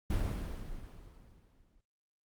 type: noise with exponential decay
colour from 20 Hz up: brown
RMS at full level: -29 dBFS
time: 0.1-1.81 s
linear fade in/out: 5 ms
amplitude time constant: 370 ms
effects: Opus 24 kbps